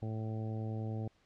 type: harmonic tone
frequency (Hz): 110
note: A2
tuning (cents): 0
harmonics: 1 / 2 / 3 / 4 / 5 / 6 / 7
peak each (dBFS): -36 / -43 / -47 / -49 / -51 / -55 / -52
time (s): 0.02-1.08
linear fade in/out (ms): 5
effects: pink hiss -70 dBFS RMS until 1.25 s + low-pass 5000 Hz 12 dB/octave